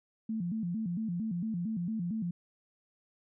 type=tone with vibrato; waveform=sine; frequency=196 Hz; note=G3; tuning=in tune; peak=-31 dBFS; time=0.29-2.31 s; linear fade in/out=5 ms; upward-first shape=square; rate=4.4 Hz; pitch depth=210 cents each way; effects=none